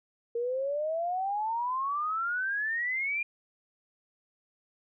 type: exponential sweep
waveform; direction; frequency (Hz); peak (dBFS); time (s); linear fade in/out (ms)
sine; up; 462.4 to 2424; -28; 0.35-3.23; 5
effects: none